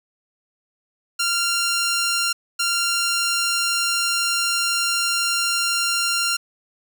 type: tone bursts at uneven times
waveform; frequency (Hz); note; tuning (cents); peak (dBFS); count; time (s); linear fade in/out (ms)
10% pulse; 1386; F6; -14; -11; 2; 1.19-2.33 / 2.59-6.37; 10
effects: none